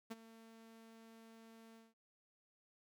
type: tone with ADSR envelope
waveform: sawtooth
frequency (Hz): 225.6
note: A3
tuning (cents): +44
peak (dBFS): -38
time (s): 0.1-1.94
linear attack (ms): 15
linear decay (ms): 29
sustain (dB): -16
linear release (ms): 180
effects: none